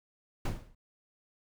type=noise with exponential decay; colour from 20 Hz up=brown; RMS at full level=-25 dBFS; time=0.45-0.75 s; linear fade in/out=5 ms; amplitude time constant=64 ms; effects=none

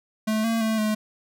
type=tone with pitch steps; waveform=square; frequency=217.3 / 227.2 / 220.8 / 214.6 Hz; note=A3 / A#3 / A3 / A3; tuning=-21 / -44 / +6 / -43 cents; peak=-22 dBFS; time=0.27-0.95 s; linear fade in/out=10 ms; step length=170 ms; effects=none

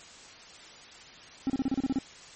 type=tone bursts; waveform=triangle; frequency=267.5 Hz; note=C4; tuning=38 cents sharp; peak=-22 dBFS; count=9; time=1.47-1.986 s; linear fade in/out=0 ms; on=28 ms; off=33 ms; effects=white hiss -49 dBFS RMS until 2.35 s + MP3 32 kbps

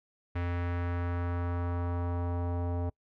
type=tone with low-pass filter sweep; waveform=square; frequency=87.31 Hz; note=F2; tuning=in tune; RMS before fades=-32 dBFS; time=0.35-2.9 s; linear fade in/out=10 ms; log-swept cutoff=2100 to 740 Hz; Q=1.6; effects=noise-tail reverb RT60 0.1 s tail -25 dB re dry

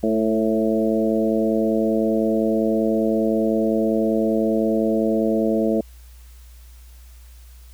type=harmonic tone with a mistuned harmonic; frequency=110 Hz; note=A2; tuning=in tune; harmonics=2 / 3 / 4 / 5 / 6; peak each=-21 / -23 / -24 / -25 / -26 dBFS; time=0.03-5.81 s; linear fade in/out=5 ms; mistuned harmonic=4; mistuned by=+18 cents; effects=added 60 Hz sine -41 dBFS peak until 7.73 s + white hiss -54 dBFS RMS until 7.73 s

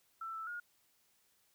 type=tone with pitch steps; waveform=sine; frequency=1333 / 1321 / 1430 Hz; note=E6 / E6 / F6; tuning=+19 / +3 / +41 cents; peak=-40 dBFS; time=0.21-0.6 s; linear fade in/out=5 ms; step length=130 ms; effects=white hiss -73 dBFS RMS until 1.54 s

